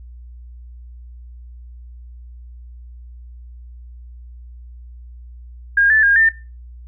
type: tone with pitch steps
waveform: sine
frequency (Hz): 1620 / 1751 / 1621 / 1797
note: G#6 / A6 / G#6 / A6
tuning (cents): -43 / -9 / -42 / +36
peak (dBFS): -10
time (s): 5.77-6.29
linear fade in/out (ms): 5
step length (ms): 130
effects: noise-tail reverb RT60 0.3 s tail -18 dB re dry + added 60 Hz sine -35 dBFS peak until 6.87 s